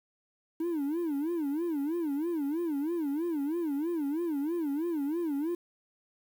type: tone with vibrato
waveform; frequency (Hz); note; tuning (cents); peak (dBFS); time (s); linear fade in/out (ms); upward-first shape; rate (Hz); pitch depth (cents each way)
triangle; 311.1; D#4; 0; -26; 0.6-5.55; 5; sine; 3.1; 200
effects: tanh soft clip ceiling -22 dBFS + 9-bit

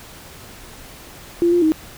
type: tone with pitch steps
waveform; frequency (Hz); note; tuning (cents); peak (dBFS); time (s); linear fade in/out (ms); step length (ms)
sine; 343.7 / 349.8 / 314.5; F4 / F4 / D#4; -28 / +3 / +19; -12; 1.42-1.72; 0; 100
effects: pink hiss -40 dBFS RMS until 1.97 s

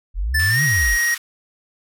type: exponential two-way sweep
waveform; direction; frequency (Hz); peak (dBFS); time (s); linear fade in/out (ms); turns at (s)
sine; up then down; 39.33 to 155.56 to 39.33; -19; 0.14-0.98; 50; 0.64
type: tone with pitch glide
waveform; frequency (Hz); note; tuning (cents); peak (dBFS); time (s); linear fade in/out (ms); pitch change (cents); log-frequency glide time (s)
square; 1760 to 1886.3; A6 to A#6; 0 to +20; -17; 0.34-1.15; 10; +120; 0.49-0.61
type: band-pass noise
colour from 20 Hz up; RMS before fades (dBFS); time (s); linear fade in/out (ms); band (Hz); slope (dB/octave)
pink; -33; 0.39-1.18; 5; 1100 to 15000; 48
effects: none

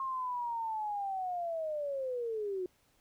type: linear sweep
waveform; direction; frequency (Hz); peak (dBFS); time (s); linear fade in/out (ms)
sine; down; 1076 to 357.3; -33; 0-2.66; 2
effects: pink hiss -70 dBFS RMS until 3 s

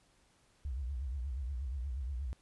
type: tone with vibrato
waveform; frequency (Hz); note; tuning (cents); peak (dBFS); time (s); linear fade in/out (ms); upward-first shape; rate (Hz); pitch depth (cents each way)
sine; 65.41; C2; 0; -35; 0.65-2.33; 0; triangle; 8.4; 230
effects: pink hiss -69 dBFS RMS until 2.41 s + resampled to 24000 Hz

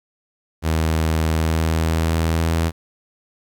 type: tone with pitch glide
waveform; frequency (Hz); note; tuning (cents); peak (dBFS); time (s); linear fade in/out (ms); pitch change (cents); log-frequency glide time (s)
sawtooth; 79.9 to 82.24; D#2 to E2; +47 to -4; -13; 0.62-2.72; 50; +49; 1.25-2.58
effects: 9-bit

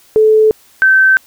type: tone pair in turn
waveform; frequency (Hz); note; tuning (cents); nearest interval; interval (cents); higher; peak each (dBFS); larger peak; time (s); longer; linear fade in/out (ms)
sine; 434.3 / 1544.6; A4 / G6; -23 / -26; octave + minor seventh; 2197; second; -5; neither; 0.16-0.51 / 0.82-1.17; neither; 0
effects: white hiss -47 dBFS RMS until 1.26 s

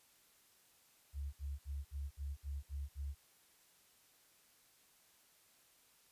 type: tone bursts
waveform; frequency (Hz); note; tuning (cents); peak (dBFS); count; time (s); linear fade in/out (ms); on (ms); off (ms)
sine; 70.5; C#2; +30; -39; 8; 1.13-3.15; 50; 200; 60
effects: white hiss -69 dBFS RMS until 6.11 s + resampled to 32000 Hz

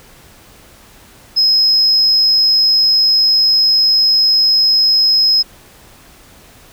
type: tone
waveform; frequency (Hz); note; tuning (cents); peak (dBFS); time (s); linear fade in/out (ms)
sine; 5120; D#8; +49; -7; 1.36-5.43; 20
effects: tanh soft clip ceiling -5 dBFS + pink hiss -43 dBFS RMS until 6.72 s

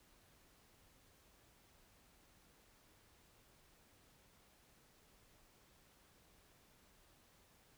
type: silence
effects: pink hiss -69 dBFS RMS until 7.77 s

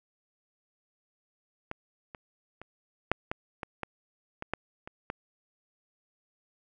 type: clicks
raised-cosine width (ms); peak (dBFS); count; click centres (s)
0.5; -20 / -27 / -28 / -8 / -16 / -20 / -18 / -21 / -14 / -26 / -18; 11; 1.714 / 2.148 / 2.616 / 3.116 / 3.315 / 3.632 / 3.833 / 4.424 / 4.536 / 4.875 / 5.101
effects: none

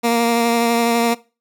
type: tone with vibrato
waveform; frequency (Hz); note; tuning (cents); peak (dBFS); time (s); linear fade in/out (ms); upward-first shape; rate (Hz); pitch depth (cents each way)
15% pulse; 233.7; A#3; +5; -8; 0.03-1.15; 20; sine; 12; 16
effects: noise-tail reverb RT60 0.3 s tail -20 dB re dry

